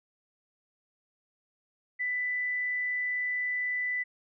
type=tone; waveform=sine; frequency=1989 Hz; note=B6; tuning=12 cents sharp; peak=-28 dBFS; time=1.99-4.04 s; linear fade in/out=20 ms; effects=none